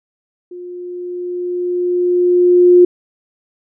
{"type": "tone with level ramp", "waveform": "sine", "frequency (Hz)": 356.1, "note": "F4", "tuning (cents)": 34, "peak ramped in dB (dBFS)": [-28, -3], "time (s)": [0.51, 2.85], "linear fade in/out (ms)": 5, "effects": []}